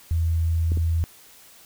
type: tone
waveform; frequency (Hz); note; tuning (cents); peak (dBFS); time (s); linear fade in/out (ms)
sine; 82.41; E2; 0; -19; 0.11-1.04; 0
type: clicks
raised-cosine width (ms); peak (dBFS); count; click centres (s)
3; -19; 2; 0.719 / 0.773
effects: white hiss -50 dBFS RMS until 1.65 s